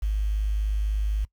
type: tone with quantisation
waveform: sine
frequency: 51.91 Hz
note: G#1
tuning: in tune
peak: -22 dBFS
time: 0.02-1.25 s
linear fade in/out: 10 ms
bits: 8
effects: noise-tail reverb RT60 0.1 s tail -21 dB re dry